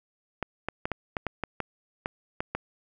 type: clicks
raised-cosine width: 0.5 ms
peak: -14 dBFS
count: 11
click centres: 0.427 / 0.686 / 0.855 / 0.917 / 1.168 / 1.267 / 1.437 / 1.603 / 2.059 / 2.405 / 2.55 s
effects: none